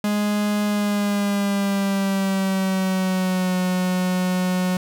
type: tone with pitch glide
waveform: 45% pulse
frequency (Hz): 207.8 to 183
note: G#3 to F#3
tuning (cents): +1 to -19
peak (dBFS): -19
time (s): 0.04-4.77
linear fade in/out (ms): 2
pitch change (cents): -220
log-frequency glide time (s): 0.65-3.57
effects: none